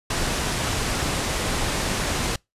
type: low-pass noise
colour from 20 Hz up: pink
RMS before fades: -25 dBFS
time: 0.1-2.36 s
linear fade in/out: 5 ms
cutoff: 10000 Hz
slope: 24 dB/octave
effects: noise-tail reverb RT60 0.2 s tail -26 dB re dry + resampled to 32000 Hz